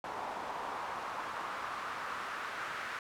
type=noise with band-pass filter sweep; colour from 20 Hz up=pink; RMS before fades=-40 dBFS; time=0.04-2.99 s; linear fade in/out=2 ms; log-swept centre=880 to 1500 Hz; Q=2.2; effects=none